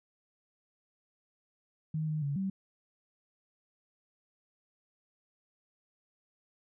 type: tone with pitch steps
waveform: sine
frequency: 156.4 / 154.1 / 141.9 / 192.7 Hz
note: D#3 / D#3 / C#3 / G3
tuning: +9 / -16 / +41 / -29 cents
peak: -30 dBFS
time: 1.94-2.5 s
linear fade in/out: 5 ms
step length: 140 ms
effects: none